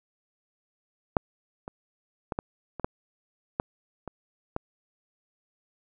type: clicks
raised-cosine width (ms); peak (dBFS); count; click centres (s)
1; -6 / -23 / -16 / -14 / -22 / -11 / -11 / -22 / -15; 9; 1.168 / 1.679 / 2.322 / 2.389 / 2.797 / 2.845 / 3.599 / 4.077 / 4.564
effects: none